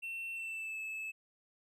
triangle tone with pitch glide, 2700 to 2608 Hz, E7 to E7, +41 to -19 cents, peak -37 dBFS, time 0.02-1.12 s, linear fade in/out 20 ms, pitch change -60 cents, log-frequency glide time 0.35-0.79 s, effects none

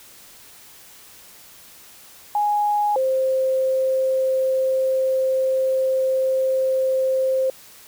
sine tone pair in turn, 830.6 / 524.9 Hz, G#5 / C5, 0 / +5 cents, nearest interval minor sixth, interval 795 cents, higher first, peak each -17 dBFS, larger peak neither, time 2.35-2.96 / 2.96-7.5 s, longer second, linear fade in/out 2 ms, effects white hiss -46 dBFS RMS until 7.87 s

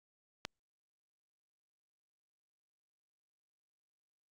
click, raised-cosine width 0.2 ms, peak -19 dBFS, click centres 0.451 s, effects Opus 48 kbps

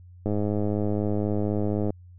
click train, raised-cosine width 2 ms, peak -14 dBFS, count 172, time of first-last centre 0.26-1.904 s, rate 104 Hz, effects added 89 Hz sine -45 dBFS peak until 2.18 s

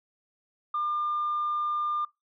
sine tone, 1200 Hz, D6, 37 cents sharp, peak -25 dBFS, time 0.74-2.05 s, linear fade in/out 5 ms, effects noise-tail reverb RT60 0.2 s tail -23 dB re dry + tanh soft clip ceiling -22 dBFS

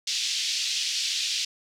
white band-pass noise, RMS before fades -28 dBFS, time 0.07-1.45 s, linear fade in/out 5 ms, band 2800 to 5600 Hz, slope 24 dB/octave, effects none

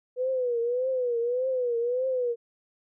sine tone with vibrato, 493.9 Hz, B4, in tune, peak -24 dBFS, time 0.16-2.36 s, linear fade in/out 50 ms, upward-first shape triangle, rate 1.7 Hz, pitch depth 120 cents each way, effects none

